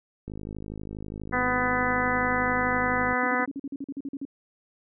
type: click train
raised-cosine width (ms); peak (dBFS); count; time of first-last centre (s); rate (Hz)
3; -24; 150; 0.28-3.129; 52.3
type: harmonic tone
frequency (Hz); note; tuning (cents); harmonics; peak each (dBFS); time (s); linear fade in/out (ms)
249.8; B3; +20; 1 / 2 / 3 / 4 / 5 / 6 / 7 / 8; -31 / -31 / -31 / -31 / -31 / -31 / -31 / -31; 1.32-3.46; 20
type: tone bursts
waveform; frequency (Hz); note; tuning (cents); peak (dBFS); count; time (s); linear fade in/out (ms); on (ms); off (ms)
sine; 277.2; C#4; 0; -30; 13; 3.23-4.252; 2; 38; 44
effects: none